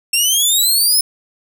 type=exponential sweep; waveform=15% pulse; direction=up; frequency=2700 to 5274 Hz; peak=-5 dBFS; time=0.13-1.01 s; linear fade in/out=5 ms; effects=none